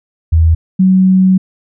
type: tone pair in turn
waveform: sine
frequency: 81.3 / 187.54 Hz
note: E2 / F#3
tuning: -23 / +24 cents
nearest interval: octave + major second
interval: 1447 cents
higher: second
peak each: -5 dBFS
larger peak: neither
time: 0.32-0.55 / 0.79-1.38 s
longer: second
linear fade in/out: 10 ms
effects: none